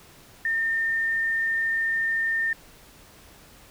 sine tone, 1813 Hz, A#6, 49 cents flat, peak -22 dBFS, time 0.45-2.53 s, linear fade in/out 2 ms, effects pink hiss -51 dBFS RMS until 3.7 s

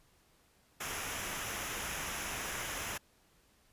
pink noise with comb filter, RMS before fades -39 dBFS, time 0.8-2.98 s, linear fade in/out 10 ms, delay 0.23 ms, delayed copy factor -0.6, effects pink hiss -68 dBFS RMS until 3.72 s + resampled to 32000 Hz

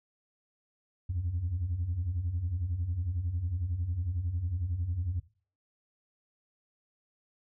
sine beating tone pair, 79.5 / 90.5 Hz, D#2 / F#2, +38 / -38 cents, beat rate 11 Hz, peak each -35 / -29 dBFS, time 1.09-5.2 s, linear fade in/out 10 ms, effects noise-tail reverb RT60 0.4 s tail -18 dB re dry + tanh soft clip ceiling -25 dBFS

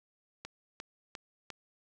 click train, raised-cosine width 0.2 ms, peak -24 dBFS, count 4, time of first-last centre 0.45-1.503 s, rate 2.85 Hz, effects none

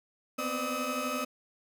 30% pulse tone cluster, 246.5 / 258.1 / 598 / 1277 Hz, B3 / C4 / D5 / D#6, -3 / -23 / +31 / +45 cents, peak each -37 / -34 / -34 / -32 dBFS, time 0.38-1.25 s, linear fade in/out 10 ms, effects none

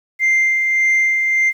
sine tone with tremolo, 2093 Hz, C7, in tune, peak -9 dBFS, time 0.19-1.53 s, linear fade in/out 50 ms, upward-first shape sine, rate 1.7 Hz, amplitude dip 40%, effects tanh soft clip ceiling -10 dBFS + 8-bit

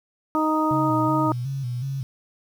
harmonic tone, 311.1 Hz, D#4, in tune, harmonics 1 / 2 / 3 / 4, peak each -22 / -28 / -25 / -25 dBFS, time 0.35-1.32 s, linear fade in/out 0 ms
sine tone with vibrato, 129.3 Hz, C3, 20 cents flat, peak -25 dBFS, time 0.71-2.03 s, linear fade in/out 0 ms, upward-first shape square, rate 2.7 Hz, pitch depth 92 cents each way
effects 8-bit

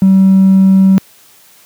sine tone with hard clipping, 191.5 Hz, G3, 40 cents flat, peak -4 dBFS, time 0.02-0.98 s, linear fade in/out 0 ms, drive 1 dB, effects white hiss -44 dBFS RMS until 1.65 s + high-pass 100 Hz 12 dB/octave

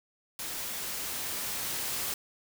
white noise with level ramp, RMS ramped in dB -37 to -33 dBFS, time 0.39-2.14 s, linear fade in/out 2 ms, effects none

